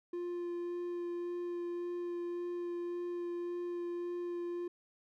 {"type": "tone with vibrato", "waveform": "triangle", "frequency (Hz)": 349.2, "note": "F4", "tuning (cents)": 0, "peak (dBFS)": -34, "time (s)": [0.13, 4.68], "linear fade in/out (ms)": 5, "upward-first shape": "sine", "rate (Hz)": 1.8, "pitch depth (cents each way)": 9, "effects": []}